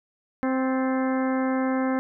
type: harmonic tone with a mistuned harmonic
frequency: 261.6 Hz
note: C4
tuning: in tune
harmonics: 1 / 2 / 3 / 4 / 5 / 6 / 7 / 8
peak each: -23 / -29 / -33 / -35 / -37 / -39 / -40 / -41 dBFS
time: 0.43-1.99 s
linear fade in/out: 0 ms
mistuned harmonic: 7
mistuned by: -65 cents
effects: none